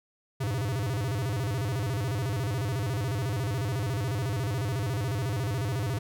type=tone with vibrato; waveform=square; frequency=116.54 Hz; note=A#2; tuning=in tune; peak=-28 dBFS; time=0.4-5.99 s; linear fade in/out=10 ms; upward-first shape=square; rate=14 Hz; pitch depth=250 cents each way; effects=none